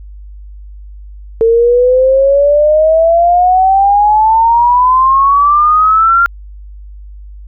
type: exponential sweep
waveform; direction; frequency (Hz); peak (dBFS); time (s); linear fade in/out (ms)
sine; up; 449.5 to 1396.9; -5; 1.41-6.26; 0
effects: added 50 Hz sine -28 dBFS peak until 7.47 s